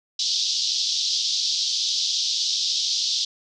white band-pass noise, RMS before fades -24 dBFS, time 0.19-3.25 s, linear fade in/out 5 ms, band 3400 to 5700 Hz, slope 48 dB/octave, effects none

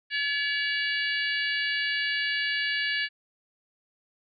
harmonic tone, 570 Hz, C#5, 48 cents sharp, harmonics 3 / 4 / 5 / 6 / 7 / 8, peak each -28 / -33 / -32 / -39 / -38 / -37 dBFS, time 0.1-3.09 s, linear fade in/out 50 ms, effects none

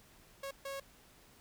sawtooth tone bursts at uneven times, 549 Hz, C#5, 17 cents flat, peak -36 dBFS, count 2, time 0.43-0.51 / 0.65-0.8 s, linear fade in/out 5 ms, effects pink hiss -62 dBFS RMS until 1.4 s

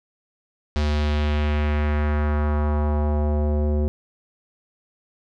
square tone with low-pass filter sweep, 74.6 Hz, D2, 28 cents sharp, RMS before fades -21 dBFS, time 0.76-3.88 s, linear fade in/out 0 ms, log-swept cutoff 4800 to 450 Hz, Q 1.6, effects none

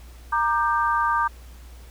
sine chord, G minor, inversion first, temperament equal with one note detuned, 932.3 / 1193.1 / 1568 Hz, Bb5 / D6 / G6, 0 / +27 / 0 cents, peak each -23 / -22 / -26 dBFS, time 0.32-1.28 s, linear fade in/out 10 ms, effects added 60 Hz sine -41 dBFS peak until 1.9 s + pink hiss -52 dBFS RMS until 1.9 s

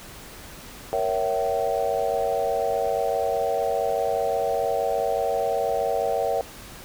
sine chord, A# diminished seventh, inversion none, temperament equal with one note detuned, 466.2 / 554.4 / 659.3 / 765.2 Hz, A#4 / C#5 / E5 / G5, 0 / 0 / 0 / -42 cents, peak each -27 dBFS, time 0.93-6.41 s, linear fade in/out 0 ms, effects pink hiss -42 dBFS RMS until 6.84 s

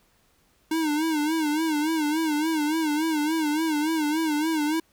square tone with vibrato, 309.9 Hz, D#4, 7 cents flat, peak -23 dBFS, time 0.71-4.8 s, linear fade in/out 5 ms, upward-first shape sine, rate 3.5 Hz, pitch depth 91 cents each way, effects pink hiss -64 dBFS RMS until 4.92 s

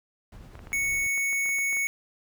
brown noise with tremolo, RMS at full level -44 dBFS, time 0.32-1.07 s, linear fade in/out 2 ms, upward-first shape triangle, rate 10 Hz, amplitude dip 30%
clicks, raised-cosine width 0.5 ms, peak -30 dBFS, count 11, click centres 0.554 / 0.592 / 0.671 / 0.72 / 1.178 / 1.33 / 1.459 / 1.491 / 1.586 / 1.729 / 1.769 s
square tone, 2217 Hz, C#7, in tune, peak -25 dBFS, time 0.73-1.87 s, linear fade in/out 0 ms
effects none

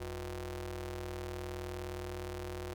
sawtooth ring-modulated tone, 136.8 Hz, C#3, 23 cents flat, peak -32 dBFS, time 0-2.74 s, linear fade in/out 10 ms, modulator 225 Hz, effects none

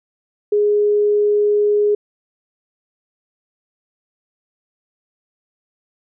sine tone, 415.3 Hz, G#4, in tune, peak -12 dBFS, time 0.52-1.95 s, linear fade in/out 5 ms, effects none

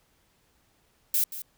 violet noise with echo, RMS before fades -24 dBFS, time 1.14-1.24 s, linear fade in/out 2 ms, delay 180 ms, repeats 1, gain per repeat -13 dB, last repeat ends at 1.42 s, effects pink hiss -67 dBFS RMS until 1.57 s

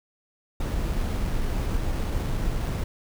brown noise with sample-and-hold, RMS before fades -26 dBFS, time 0.6-2.84 s, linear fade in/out 5 ms, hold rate 7350 Hz, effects none

